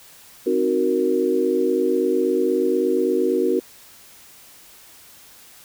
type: chord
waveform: sine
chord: C half-diminished seventh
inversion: none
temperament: equal with one note detuned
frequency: 261.6 / 310.2 / 370 / 466.2 Hz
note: C4 / Eb4 / Gb4 / Bb4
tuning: 0 / -5 / 0 / 0 cents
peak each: -25 / -25 / -20 / -22 dBFS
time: 0.46-3.6 s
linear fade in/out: 10 ms
effects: white hiss -47 dBFS RMS until 5.64 s